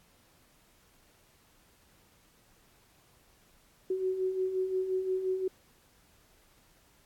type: beating tone pair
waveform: sine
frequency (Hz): 370 / 375.7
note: F#4 / F#4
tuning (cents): 0 / +26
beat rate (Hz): 5.7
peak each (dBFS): -37 / -29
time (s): 3.9-5.48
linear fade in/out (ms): 5
effects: pink hiss -64 dBFS RMS until 7.05 s + AAC 64 kbps